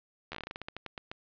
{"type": "slowing click train", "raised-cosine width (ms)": 0.3, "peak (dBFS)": -23, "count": 16, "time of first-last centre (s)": [0.32, 1.115], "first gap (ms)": 12, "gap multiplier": 1.19, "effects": ["resampled to 11025 Hz", "9-bit"]}